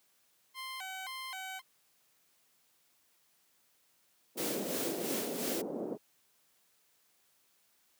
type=tone with vibrato; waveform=15% pulse; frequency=891 Hz; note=A5; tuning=22 cents sharp; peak=-34 dBFS; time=0.54-1.62 s; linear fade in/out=50 ms; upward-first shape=square; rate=1.9 Hz; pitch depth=280 cents each way
type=band-pass noise; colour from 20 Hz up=white; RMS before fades=-38 dBFS; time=4.35-5.98 s; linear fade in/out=50 ms; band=210 to 520 Hz; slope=24 dB/octave
type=noise with tremolo; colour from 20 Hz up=white; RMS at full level=-37 dBFS; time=4.37-5.62 s; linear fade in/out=10 ms; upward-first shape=sine; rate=2.9 Hz; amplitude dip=60%
effects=white hiss -71 dBFS RMS until 7.99 s + high-pass 100 Hz 12 dB/octave